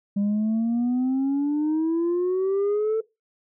sine exponential sweep, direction up, 199.5 to 447.6 Hz, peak -18 dBFS, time 0.16-3.01 s, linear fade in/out 10 ms, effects noise-tail reverb RT60 0.2 s tail -19 dB re dry + tanh soft clip ceiling -19 dBFS

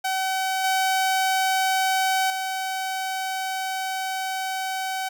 sawtooth tone with level steps, 760 Hz, F#5, 46 cents sharp, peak -19 / -16 / -22 dBFS, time 0.04-5.09 s, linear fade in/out 10 ms, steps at 0.64 / 2.3 s, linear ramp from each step 2 ms, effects none

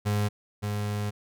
35% pulse tone pair in turn, 103.83 / 103.83 Hz, G#2 / G#2, 0 / 0 cents, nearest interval unison, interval 0 cents, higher neither, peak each -22 / -26 dBFS, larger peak first, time 0.05-0.29 / 0.62-1.11 s, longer second, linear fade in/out 20 ms, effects none

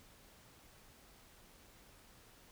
silence, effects pink hiss -62 dBFS RMS until 2.51 s

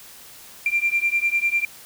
sine beating tone pair, 2368 / 2378 Hz, D7 / D7, +14 / +21 cents, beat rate 10 Hz, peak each -21 dBFS, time 0.66-1.65 s, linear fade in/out 2 ms, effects tanh soft clip ceiling -11 dBFS + white hiss -44 dBFS RMS until 1.85 s

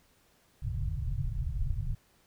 pink low-pass noise, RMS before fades -32 dBFS, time 0.62-1.95 s, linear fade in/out 10 ms, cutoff 150 Hz, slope 96 dB/octave, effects pink hiss -66 dBFS RMS until 2.26 s

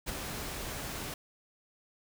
pink noise with ADSR envelope, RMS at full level -33 dBFS, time 0.06-1.14 s, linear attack 33 ms, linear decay 11 ms, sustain -6 dB, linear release 3 ms, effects none

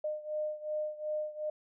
sine beating tone pair, 608 / 610.7 Hz, D#5 / D#5, -40 / -32 cents, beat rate 2.7 Hz, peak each -35 / -38 dBFS, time 0.04-1.5 s, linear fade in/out 5 ms, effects none

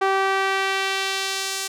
sawtooth tone with band-pass filter sweep, 387 Hz, G4, 22 cents flat, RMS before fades -23 dBFS, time 0.01-1.68 s, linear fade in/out 10 ms, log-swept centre 990 to 7100 Hz, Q 0.9, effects none

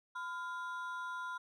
triangle ring-modulated tone, 1206 Hz, D6, 46 cents sharp, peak -34 dBFS, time 0.15-1.38 s, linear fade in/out 10 ms, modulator 196 Hz, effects none

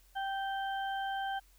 harmonic tone, 781 Hz, G5, 7 cents flat, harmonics 1 / 2 / 4, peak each -34 / -40 / -46 dBFS, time 0.15-1.4 s, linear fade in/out 20 ms, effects added 45 Hz sine -61 dBFS peak until 1.58 s + white hiss -67 dBFS RMS until 1.58 s

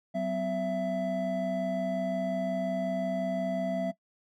triangle tone cluster, 188.1 / 253.7 / 666 Hz, F#3 / B3 / E5, +29 / +47 / +18 cents, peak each -31 / -34 / -28 dBFS, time 0.14-3.92 s, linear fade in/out 20 ms, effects noise-tail reverb RT60 0.1 s tail -19 dB re dry

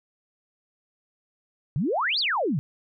sine exponential two-way sweep, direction up then down, 123.47 to 4978 to 123.47 Hz, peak -22 dBFS, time 1.76-2.59 s, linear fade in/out 0 ms, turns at 2.19 s, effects none

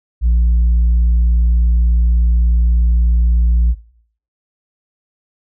sine tone, 58.27 Hz, A#1, in tune, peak -7 dBFS, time 0.21-3.75 s, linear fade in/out 50 ms, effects noise-tail reverb RT60 0.6 s tail -18 dB re dry + tanh soft clip ceiling -8 dBFS

